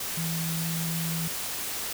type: tone in noise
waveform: sine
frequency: 164.9 Hz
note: E3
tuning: 1 cent sharp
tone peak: -29 dBFS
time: 0.17-1.28 s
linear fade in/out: 5 ms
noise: white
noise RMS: -33 dBFS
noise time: 0-1.93 s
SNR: +1 dB
effects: none